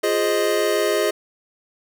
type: chord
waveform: square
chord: F minor seventh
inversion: none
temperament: equal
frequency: 349.2 / 415.3 / 523.3 / 622.3 Hz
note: F4 / Ab4 / C5 / Eb5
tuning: 0 / 0 / 0 / 0 cents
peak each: -26 / -22 / -28 / -23 dBFS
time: 0.03-1.11 s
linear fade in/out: 10 ms
effects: none